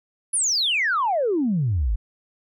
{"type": "exponential sweep", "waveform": "sine", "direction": "down", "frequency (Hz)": [10460, 46.25], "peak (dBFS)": -18, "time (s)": [0.33, 1.96], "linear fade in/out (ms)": 10, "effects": ["tanh soft clip ceiling -14 dBFS"]}